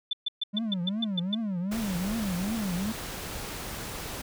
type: tone bursts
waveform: sine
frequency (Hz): 3520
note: A7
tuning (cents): 0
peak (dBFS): -25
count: 9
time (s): 0.11-1.348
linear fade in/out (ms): 5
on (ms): 22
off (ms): 130
type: tone with vibrato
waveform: triangle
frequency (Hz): 199.2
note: G3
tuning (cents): +28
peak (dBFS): -26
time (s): 0.53-2.93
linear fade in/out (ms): 20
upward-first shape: triangle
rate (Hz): 2.6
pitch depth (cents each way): 280
type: noise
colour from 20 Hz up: pink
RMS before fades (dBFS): -37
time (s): 1.71-4.22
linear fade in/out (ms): 10
effects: none